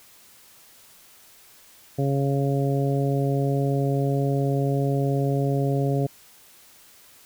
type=harmonic tone; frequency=138.59 Hz; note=C#3; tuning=in tune; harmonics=1 / 2 / 3 / 4 / 5; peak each=-22 / -28 / -28 / -31 / -33 dBFS; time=1.98-6.07 s; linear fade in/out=10 ms; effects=white hiss -52 dBFS RMS until 7.25 s